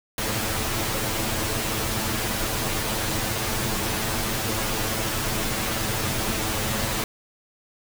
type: noise with comb filter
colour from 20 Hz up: pink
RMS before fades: -26 dBFS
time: 0.18-7.04 s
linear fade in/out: 2 ms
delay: 9.1 ms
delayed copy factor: +0.9
effects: none